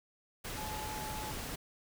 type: tone in noise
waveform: sine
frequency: 858 Hz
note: A5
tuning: 44 cents flat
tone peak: -42 dBFS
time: 0.57-1.32 s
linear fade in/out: 10 ms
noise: pink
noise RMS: -41 dBFS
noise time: 0.44-1.56 s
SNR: -4 dB
effects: none